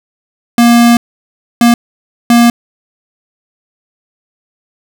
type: tone bursts at uneven times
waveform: square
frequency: 236.5 Hz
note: A#3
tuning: 25 cents sharp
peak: -4 dBFS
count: 3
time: 0.58-0.97 / 1.61-1.74 / 2.3-2.5 s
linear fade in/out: 2 ms
effects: none